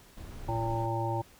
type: noise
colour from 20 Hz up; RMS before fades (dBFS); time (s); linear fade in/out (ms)
brown; -42; 0.17-0.86; 5
type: harmonic tone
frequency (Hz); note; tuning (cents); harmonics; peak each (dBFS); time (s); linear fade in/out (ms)
114; A#2; -38; 1 / 3 / 5 / 7 / 8; -32 / -36 / -38 / -36 / -35; 0.48-1.22; 10
effects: pink hiss -57 dBFS RMS until 1.39 s